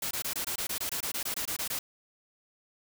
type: noise bursts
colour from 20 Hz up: white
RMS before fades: -33 dBFS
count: 16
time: 0.02-1.79 s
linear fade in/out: 5 ms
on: 90 ms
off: 22 ms
effects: none